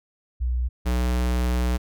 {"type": "tone pair in turn", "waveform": ["sine", "square"], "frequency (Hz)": [61.4, 61.4], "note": ["B1", "B1"], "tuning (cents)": [-9, -9], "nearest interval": "unison", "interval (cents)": 0, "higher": "neither", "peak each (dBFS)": -21, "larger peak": "neither", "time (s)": [[0.4, 0.69], [0.85, 1.78]], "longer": "second", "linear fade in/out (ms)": 20, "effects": []}